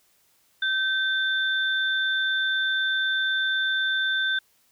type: tone pair together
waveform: sine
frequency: 1548 / 3556 Hz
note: G6 / A7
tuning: -22 / +18 cents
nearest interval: octave + major second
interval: 1440 cents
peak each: -23 / -27 dBFS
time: 0.62-4.39 s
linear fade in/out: 5 ms
effects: white hiss -64 dBFS RMS until 4.71 s